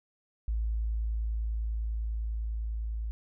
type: tone with level ramp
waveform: sine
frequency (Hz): 55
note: A1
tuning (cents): 0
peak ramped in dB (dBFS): -27 to -31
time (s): 0.48-3.11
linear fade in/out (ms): 0
effects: none